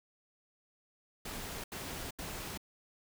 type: noise bursts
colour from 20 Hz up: pink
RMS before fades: -42 dBFS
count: 3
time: 1.25-2.576 s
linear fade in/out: 5 ms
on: 390 ms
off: 78 ms
effects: none